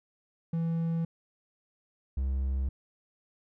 triangle tone pair in turn, 165.5 / 66.63 Hz, E3 / C2, +7 / +32 cents, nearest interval octave + major third, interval 1575 cents, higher first, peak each -25 dBFS, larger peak neither, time 0.53-1.05 / 2.17-2.69 s, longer neither, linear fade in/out 5 ms, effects none

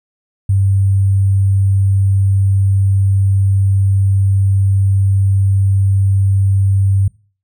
sine tone with sample-and-hold, 97.5 Hz, G2, 9 cents flat, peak -9 dBFS, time 0.49-7.08 s, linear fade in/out 5 ms, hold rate 8820 Hz, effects noise-tail reverb RT60 0.4 s tail -23 dB re dry

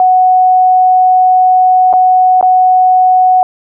sine tone with dropouts, 740 Hz, F#5, in tune, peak -4 dBFS, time 0-3.43 s, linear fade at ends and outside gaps 1 ms, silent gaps 1.929-1.936 / 2.411-2.427 s, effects none

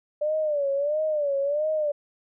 sine tone with vibrato, 587.3 Hz, D5, in tune, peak -22 dBFS, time 0.21-1.92 s, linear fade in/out 10 ms, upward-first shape sine, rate 1.5 Hz, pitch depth 110 cents each way, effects none

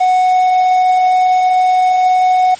triangle tone, 738 Hz, F#5, 5 cents flat, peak -6 dBFS, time 0-2.55 s, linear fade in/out 10 ms, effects white hiss -35 dBFS RMS until 2.59 s + MP3 32 kbps

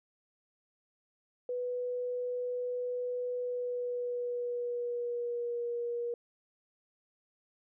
sine tone with pitch glide, 493.9 to 475.7 Hz, B4 to A#4, 0 to +35 cents, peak -32 dBFS, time 1.49-6.14 s, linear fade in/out 2 ms, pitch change -65 cents, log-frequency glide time 3.37-5.65 s, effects none

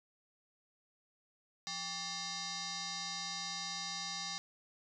sine tone with frequency modulation, 173.9 Hz, F3, 7 cents flat, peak -38 dBFS, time 1.67-4.38 s, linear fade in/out 0 ms, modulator 971 Hz, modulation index 6, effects none

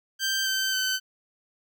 15% pulse tone with pitch steps, 1568 / 1547.3 / 1526.9 Hz, G6 / G6 / G6, 0 / -23 / -46 cents, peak -18 dBFS, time 0.19-1 s, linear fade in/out 50 ms, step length 270 ms, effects none

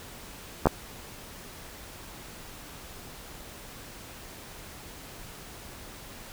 clicks, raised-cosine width 1 ms, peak -5 dBFS, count 2, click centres 0.657 / 0.67 s, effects pink hiss -45 dBFS RMS until 6.32 s

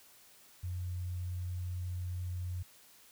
sine tone, 90 Hz, F#2, 47 cents flat, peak -35 dBFS, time 0.63-2.63 s, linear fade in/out 10 ms, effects white hiss -60 dBFS RMS until 3.11 s

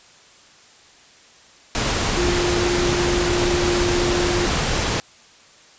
sine tone in noise, 352 Hz, F4, 14 cents sharp, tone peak -20 dBFS, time 2.17-4.46 s, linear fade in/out 0 ms, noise pink, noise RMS -21 dBFS, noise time 1.75-5 s, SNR -2 dB, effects white hiss -49 dBFS RMS until 5.78 s + resampled to 16000 Hz

